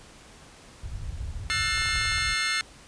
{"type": "low-pass noise", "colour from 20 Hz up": "white", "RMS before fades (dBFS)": -35, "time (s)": [0.83, 2.34], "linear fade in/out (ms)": 5, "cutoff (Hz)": 100, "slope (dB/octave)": 24}
{"type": "chord", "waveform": "25% pulse", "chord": "F# half-diminished seventh", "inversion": "third", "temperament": "just", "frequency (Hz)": [1332, 1480, 1776, 2131], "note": ["E6", "F#6", "A6", "C7"], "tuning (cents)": [18, 0, 16, 31], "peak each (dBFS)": [-28, -30, -26, -24], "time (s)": [1.5, 2.61], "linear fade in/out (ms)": 0}
{"type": "clicks", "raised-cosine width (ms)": 0.5, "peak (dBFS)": -28, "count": 9, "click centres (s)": [1.778, 1.82, 1.857, 1.889, 1.957, 2.013, 2.054, 2.119, 2.182]}
{"effects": ["pink hiss -50 dBFS RMS until 2.87 s", "resampled to 22050 Hz"]}